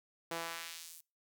sawtooth tone with high-pass filter sweep, 166.6 Hz, E3, 19 cents sharp, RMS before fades -44 dBFS, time 0.31-1.01 s, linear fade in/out 5 ms, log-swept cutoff 440 to 11000 Hz, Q 0.79, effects noise-tail reverb RT60 0.3 s tail -25 dB re dry

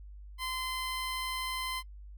15% pulse tone, 1032 Hz, C6, 24 cents flat, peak -27 dBFS, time 0.38-1.83 s, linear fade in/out 50 ms, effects noise-tail reverb RT60 0.1 s tail -24 dB re dry + added 50 Hz sine -45 dBFS peak until 2.17 s

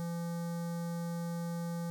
square tone with notch filter, 170 Hz, F3, 46 cents flat, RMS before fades -37 dBFS, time 0-1.9 s, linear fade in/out 0 ms, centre 2700 Hz, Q 0.7, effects none

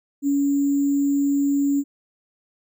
sine tone with sample-and-hold, 281.6 Hz, C#4, 27 cents sharp, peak -17 dBFS, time 0.22-1.84 s, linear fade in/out 50 ms, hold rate 7350 Hz, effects none

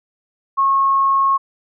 sine tone, 1090 Hz, C#6, 29 cents flat, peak -12 dBFS, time 0.57-1.38 s, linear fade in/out 20 ms, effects none

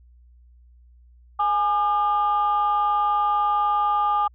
sine tone pair together, 830.6 / 1206.6 Hz, G#5 / D6, 0 / +46 cents, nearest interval tritone, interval 646 cents, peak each -20 dBFS, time 1.39-4.28 s, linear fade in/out 10 ms, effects tanh soft clip ceiling -13 dBFS + added 60 Hz sine -49 dBFS peak until 4.34 s

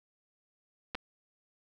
clicks, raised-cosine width 0.3 ms, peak -20 dBFS, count 2, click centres 0.948 / 0.952 s, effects none

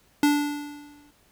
square tone with exponential decay, 291.7 Hz, D4, 12 cents flat, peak -16 dBFS, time 0.23-1.11 s, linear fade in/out 2 ms, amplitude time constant 190 ms, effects pink hiss -61 dBFS RMS until 1.31 s

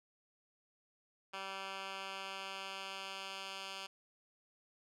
10% pulse tone with band-pass filter sweep, 193.4 Hz, G3, 23 cents flat, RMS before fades -45 dBFS, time 1.33-3.87 s, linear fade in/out 10 ms, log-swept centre 2100 to 3400 Hz, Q 1.1, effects none

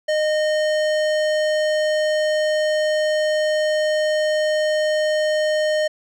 sine tone with hard clipping, 614 Hz, D#5, 23 cents flat, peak -19 dBFS, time 0.08-5.88 s, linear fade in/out 10 ms, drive 16 dB, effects none

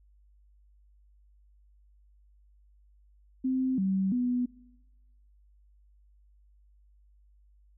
sine tone with pitch steps, 260 / 191.6 / 247 Hz, C4 / G3 / B3, -11 / -39 / 0 cents, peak -25 dBFS, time 3.44-4.46 s, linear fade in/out 10 ms, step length 340 ms, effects noise-tail reverb RT60 1.0 s tail -22 dB re dry + added 50 Hz sine -58 dBFS peak until 7.77 s

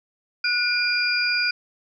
sine tone cluster, 1460 / 2398 / 4838 Hz, F#6 / D7 / D#8, -24 / +36 / -49 cents, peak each -24 dBFS, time 0.44-1.51 s, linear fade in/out 5 ms, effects none

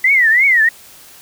sine tone with vibrato, 1975.5 Hz, B6, in tune, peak -8 dBFS, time 0.04-0.69 s, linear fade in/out 5 ms, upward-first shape triangle, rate 3 Hz, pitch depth 240 cents each way, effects white hiss -41 dBFS RMS until 1.21 s

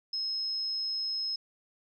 sine tone, 5160 Hz, E8, 38 cents flat, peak -30 dBFS, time 0.13-1.36 s, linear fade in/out 5 ms, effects none

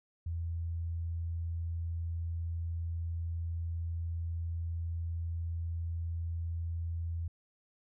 sine tone, 83.7 Hz, E2, 27 cents sharp, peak -33 dBFS, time 0.26-7.28 s, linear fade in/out 5 ms, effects none

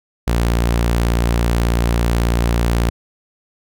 sawtooth tone, 58.27 Hz, A#1, in tune, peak -10 dBFS, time 0.27-2.9 s, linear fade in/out 10 ms, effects none

